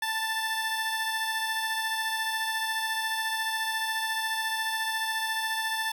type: tone pair together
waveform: 25% pulse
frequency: 887.1 / 1760 Hz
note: A5 / A6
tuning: +14 / 0 cents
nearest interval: octave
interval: 1186 cents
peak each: -27 dBFS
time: 0.02-5.92 s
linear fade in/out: 5 ms
effects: none